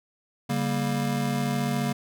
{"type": "chord", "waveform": "square", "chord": "G diminished", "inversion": "second", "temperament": "just", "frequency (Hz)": [141.12, 196, 235.2], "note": ["Db3", "G3", "Bb3"], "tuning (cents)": [31, 0, 16], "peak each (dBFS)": [-29, -32, -29], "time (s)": [0.49, 1.93], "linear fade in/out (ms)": 10, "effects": []}